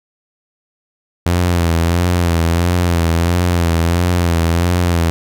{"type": "tone with vibrato", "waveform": "sawtooth", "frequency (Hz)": 85.8, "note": "F2", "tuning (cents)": -30, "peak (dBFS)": -8, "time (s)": [1.26, 5.1], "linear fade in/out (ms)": 0, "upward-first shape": "sine", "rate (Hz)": 1.5, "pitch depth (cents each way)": 58, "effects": []}